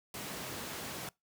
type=high-pass noise; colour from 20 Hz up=pink; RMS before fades=-42 dBFS; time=0.14-1.09 s; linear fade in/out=2 ms; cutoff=130 Hz; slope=12 dB/octave; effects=noise-tail reverb RT60 0.2 s tail -24 dB re dry